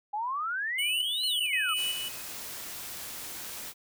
sine exponential two-way sweep, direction up then down, 808 to 4282 to 1214 Hz, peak -29 dBFS, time 0.13-1.74 s, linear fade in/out 10 ms, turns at 1.26 s
square tone with tremolo, 2960 Hz, F#7, in tune, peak -29 dBFS, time 0.78-2.09 s, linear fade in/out 10 ms, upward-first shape square, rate 2.2 Hz, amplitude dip 45%
sine tone with exponential decay, 2528 Hz, D#7, 27 cents sharp, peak -25 dBFS, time 1.53-2.5 s, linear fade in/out 1 ms, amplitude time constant 210 ms
white noise, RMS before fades -40 dBFS, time 1.75-3.74 s, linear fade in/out 50 ms
effects none

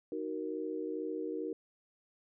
sine chord, D# minor, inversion none, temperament just, 311.1 / 373.4 / 466.7 Hz, D#4 / F#4 / A#4, 0 / +16 / +2 cents, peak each -39 / -40 / -39 dBFS, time 0.12-1.53 s, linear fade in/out 2 ms, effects none

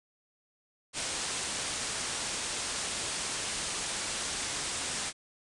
white low-pass noise, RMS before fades -35 dBFS, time 0.93-5.13 s, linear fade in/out 50 ms, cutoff 9600 Hz, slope 96 dB/octave, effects none

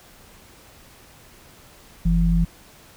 sine tone pair together, 47.09 / 168.4 Hz, F#1 / E3, +31 / +37 cents, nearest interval octave + minor seventh, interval 2206 cents, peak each -18 dBFS, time 2.05-2.45 s, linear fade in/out 10 ms, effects pink hiss -49 dBFS RMS until 2.96 s

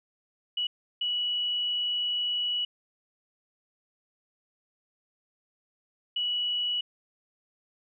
sine tone bursts at uneven times, 2937 Hz, F#7, 13 cents flat, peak -26 dBFS, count 3, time 0.57-0.67 / 1.01-2.65 / 6.16-6.81 s, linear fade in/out 5 ms, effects none

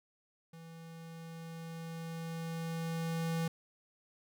square tone with level ramp, 164.7 Hz, E3, 1 cent flat, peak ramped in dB -50 to -32 dBFS, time 0.53-3.48 s, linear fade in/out 5 ms, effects none

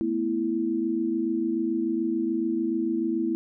sine chord, A suspended second, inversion none, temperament equal, 220 / 246.9 / 329.6 Hz, A3 / B3 / E4, 0 / 0 / 0 cents, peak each -31 / -30 / -25 dBFS, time 0.01-3.35 s, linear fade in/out 0 ms, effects none

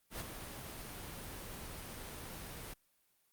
pink noise with ADSR envelope, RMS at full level -39 dBFS, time 0.1-2.74 s, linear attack 98 ms, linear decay 27 ms, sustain -7 dB, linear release 9 ms, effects white hiss -75 dBFS RMS until 3.32 s + Opus 32 kbps

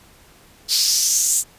pink noise with high-pass filter sweep, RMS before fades -18 dBFS, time 0.68-1.44 s, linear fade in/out 50 ms, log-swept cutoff 4500 to 7700 Hz, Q 4.4, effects pink hiss -50 dBFS RMS until 1.58 s + resampled to 32000 Hz

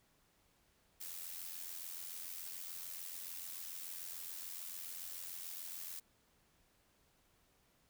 blue noise with amplitude modulation, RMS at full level -44 dBFS, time 1-6 s, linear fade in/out 10 ms, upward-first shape sine, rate 86.9 Hz, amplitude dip 60%, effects pink hiss -73 dBFS RMS until 7.89 s

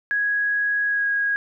sine tone with pitch glide, 1661.2 to 1645 Hz, G#6 to G#6, 0 to -17 cents, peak -19 dBFS, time 0.11-1.36 s, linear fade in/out 0 ms, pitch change -17 cents, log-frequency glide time 0.86-1.06 s, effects none

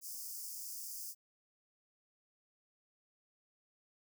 white high-pass noise, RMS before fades -45 dBFS, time 0.01-1.15 s, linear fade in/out 50 ms, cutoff 4800 Hz, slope 96 dB/octave, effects none

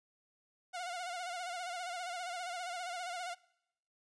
sawtooth tone with vibrato, 713 Hz, F5, 36 cents sharp, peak -35 dBFS, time 0.73-3.35 s, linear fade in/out 20 ms, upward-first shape sine, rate 15 Hz, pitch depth 70 cents each way, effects noise-tail reverb RT60 0.8 s tail -22 dB re dry + resampled to 22050 Hz

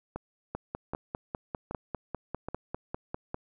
two click trains, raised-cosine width 1 ms, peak -19 / -21 dBFS, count 15 / 4, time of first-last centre 0.55-3.344 / 0.16-2.486 s, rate 5.01 / 1.29 Hz, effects none

